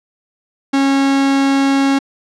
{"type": "tone", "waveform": "45% pulse", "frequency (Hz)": 274, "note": "C#4", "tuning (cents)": -20, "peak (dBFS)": -11, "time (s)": [0.73, 1.99], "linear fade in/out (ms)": 10, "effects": ["low-pass 6000 Hz 12 dB/octave"]}